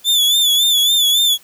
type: tone with vibrato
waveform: 40% pulse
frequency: 3481 Hz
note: A7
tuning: 19 cents flat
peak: -10 dBFS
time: 0.04-1.38 s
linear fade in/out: 50 ms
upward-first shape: sine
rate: 3.6 Hz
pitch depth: 67 cents each way
effects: white hiss -48 dBFS RMS until 1.43 s